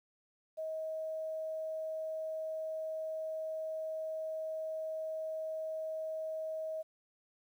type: tone with quantisation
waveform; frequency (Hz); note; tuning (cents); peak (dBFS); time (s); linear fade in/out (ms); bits
sine; 634; D#5; +32; -36; 0.57-6.83; 20; 11
effects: none